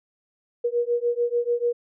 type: beating tone pair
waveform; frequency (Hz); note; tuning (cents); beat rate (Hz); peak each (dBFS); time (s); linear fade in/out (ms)
sine; 474.7 / 481.5; A#4 / B4; +31 / -44; 6.8; -24 / -24; 0.64-1.73; 10
effects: none